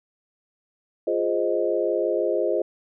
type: chord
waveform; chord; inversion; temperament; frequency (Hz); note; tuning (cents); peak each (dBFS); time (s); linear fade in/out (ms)
sine; F minor seventh; none; equal; 349.2 / 415.3 / 523.3 / 622.3; F4 / Ab4 / C5 / Eb5; 0 / 0 / 0 / 0; -26; 1.07-2.62; 5
effects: none

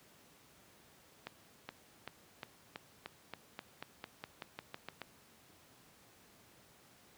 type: accelerating click train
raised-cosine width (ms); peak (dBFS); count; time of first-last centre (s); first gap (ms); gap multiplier
0.3; -26; 16; 1.27-5.017; 420; 0.92
effects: pink hiss -63 dBFS RMS until 7.17 s + high-pass 100 Hz 12 dB/octave

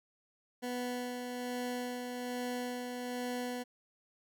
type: tone with tremolo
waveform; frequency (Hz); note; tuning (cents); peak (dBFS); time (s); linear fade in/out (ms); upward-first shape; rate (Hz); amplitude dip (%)
20% pulse; 246.9; B3; 0; -30; 0.62-3.64; 20; sine; 1.2; 35
effects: none

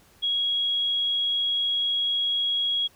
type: tone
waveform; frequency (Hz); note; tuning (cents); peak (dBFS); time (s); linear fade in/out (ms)
sine; 3312; G#7; -5; -22; 0.22-2.88; 20
effects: pink hiss -57 dBFS RMS until 2.95 s

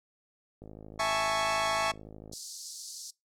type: click train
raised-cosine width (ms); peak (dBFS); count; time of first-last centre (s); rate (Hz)
2; -33; 92; 0.62-2.334; 53.1
type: chord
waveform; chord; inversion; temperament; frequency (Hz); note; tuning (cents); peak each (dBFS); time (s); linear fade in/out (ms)
sawtooth; A major seventh; second; equal; 659.3 / 830.6 / 880 / 1108.7; E5 / G#5 / A5 / C#6; 0 / 0 / 0 / 0; -27 / -31 / -31 / -27; 0.99-1.92; 10
type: high-pass noise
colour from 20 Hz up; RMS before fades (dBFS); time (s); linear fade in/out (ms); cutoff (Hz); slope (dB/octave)
pink; -39; 2.32-3.11; 10; 4500; 48
effects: noise-tail reverb RT60 0.2 s tail -23 dB re dry + low-pass 8000 Hz 12 dB/octave

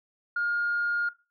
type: tone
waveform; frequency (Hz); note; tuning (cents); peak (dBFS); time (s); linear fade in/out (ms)
sine; 1419; F6; +27; -24; 0.36-1.09; 5
effects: noise-tail reverb RT60 0.3 s tail -19 dB re dry + tanh soft clip ceiling -20 dBFS

